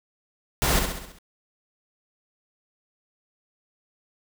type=noise with echo; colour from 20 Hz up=pink; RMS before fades=-22 dBFS; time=0.62-0.79 s; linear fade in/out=0 ms; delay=66 ms; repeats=6; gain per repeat=-5 dB; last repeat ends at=1.186 s; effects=none